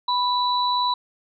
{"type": "tone pair together", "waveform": "sine", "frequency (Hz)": [987.8, 3951], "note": ["B5", "B7"], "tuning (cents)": [0, 0], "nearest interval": "2 octaves", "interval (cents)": 2400, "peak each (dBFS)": [-20, -25], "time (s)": [0.08, 0.94], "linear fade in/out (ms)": 5, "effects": []}